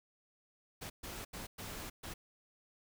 pink noise bursts at uneven times, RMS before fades -45 dBFS, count 5, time 0.81-0.9 / 1.03-1.25 / 1.33-1.47 / 1.58-1.9 / 2.03-2.14 s, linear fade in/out 10 ms, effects none

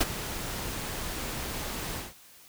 pink noise with ADSR envelope, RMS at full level -22 dBFS, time 0-2.14 s, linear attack 12 ms, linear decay 28 ms, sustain -13 dB, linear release 170 ms, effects white hiss -54 dBFS RMS until 2.48 s

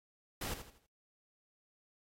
pink noise with echo, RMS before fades -40 dBFS, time 0.41-0.54 s, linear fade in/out 5 ms, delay 81 ms, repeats 4, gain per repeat -9 dB, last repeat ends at 0.864 s, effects AAC 48 kbps

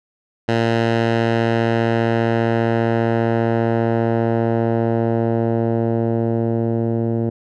10% pulse tone with low-pass filter sweep, 115 Hz, A#2, 23 cents flat, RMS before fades -18 dBFS, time 0.48-7.3 s, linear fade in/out 10 ms, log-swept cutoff 3700 to 390 Hz, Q 0.71, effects none

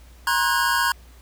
square tone cluster, 951 / 1066 / 1472 / 1632 Hz, A#5 / C6 / F#6 / G#6, +34 / +32 / -9 / -31 cents, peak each -25 dBFS, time 0.27-0.92 s, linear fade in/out 2 ms, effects added 60 Hz sine -45 dBFS peak until 1.21 s + pink hiss -54 dBFS RMS until 1.21 s

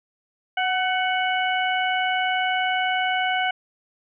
harmonic tone with a mistuned harmonic, 740 Hz, F#5, in tune, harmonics 1 / 2 / 3 / 4, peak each -23 / -26 / -28 / -29 dBFS, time 0.57-3.51 s, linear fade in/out 5 ms, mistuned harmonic 2, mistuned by +33 cents, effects none

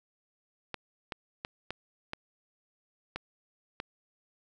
clicks, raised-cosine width 0.3 ms, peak -19 dBFS, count 7, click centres 0.743 / 1.122 / 1.449 / 1.706 / 2.134 / 3.16 / 3.801 s, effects none

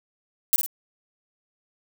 violet noise with echo, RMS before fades -18 dBFS, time 0.53-0.56 s, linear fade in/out 0 ms, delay 51 ms, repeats 2, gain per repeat -7 dB, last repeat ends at 0.662 s, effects none

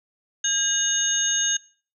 sine tone cluster, 1623 / 2900 / 3676 / 6470 Hz, G#6 / F#7 / A#7 / G#8, -40 / -35 / -25 / -46 cents, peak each -30 / -29 / -30 / -22 dBFS, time 0.44-1.57 s, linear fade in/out 5 ms, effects noise-tail reverb RT60 0.4 s tail -22 dB re dry

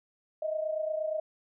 sine tone pair together, 622.3 / 650.8 Hz, D#5 / E5, 0 / -22 cents, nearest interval minor second, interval 78 cents, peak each -30 / -36 dBFS, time 0.42-1.2 s, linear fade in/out 5 ms, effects none

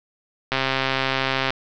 click train, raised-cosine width 0.3 ms, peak -5 dBFS, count 132, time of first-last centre 0.52-1.505 s, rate 133 Hz, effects resampled to 16000 Hz + 7-bit

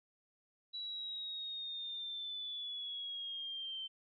sine linear sweep, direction down, 3930 to 3100 Hz, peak -40 dBFS, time 0.73-3.88 s, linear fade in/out 20 ms, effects none

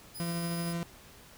5% pulse tone, 4978 Hz, D#8, in tune, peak -34 dBFS, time 0.14-0.74 s, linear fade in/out 20 ms
40% pulse tone with tremolo, 170 Hz, F3, 46 cents flat, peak -30 dBFS, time 0.2-0.83 s, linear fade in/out 0 ms, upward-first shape triangle, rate 13 Hz, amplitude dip 25%
effects pink hiss -54 dBFS RMS until 1.37 s

